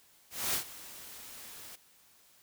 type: noise with ADSR envelope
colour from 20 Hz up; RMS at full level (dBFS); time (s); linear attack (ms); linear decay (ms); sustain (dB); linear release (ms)
white; -30; 0.3-1.76; 240; 96; -18; 10
effects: white hiss -63 dBFS RMS until 2.42 s